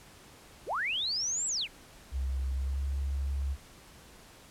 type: linear two-way sweep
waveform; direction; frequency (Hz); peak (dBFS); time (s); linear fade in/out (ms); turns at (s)
sine; up then down; 257 to 7830 to 1956; -29; 0.66-1.68; 50; 1.47
type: tone with pitch glide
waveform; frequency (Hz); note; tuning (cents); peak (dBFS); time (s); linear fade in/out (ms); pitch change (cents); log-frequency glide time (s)
sine; 66.2 to 68.93; C2 to C#2; +21 to -9; -29; 2.11-3.57; 50; +70; 2.56-2.82
effects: pink hiss -54 dBFS RMS until 4.5 s + low-pass 12000 Hz 12 dB/octave